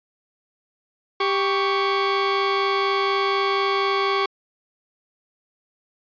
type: tone pair together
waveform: sawtooth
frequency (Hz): 393.7 / 1117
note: G4 / C#6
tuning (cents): +8 / +13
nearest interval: octave + tritone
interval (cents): 1805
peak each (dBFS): -18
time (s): 1.2-4.26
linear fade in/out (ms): 5
effects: resampled to 11025 Hz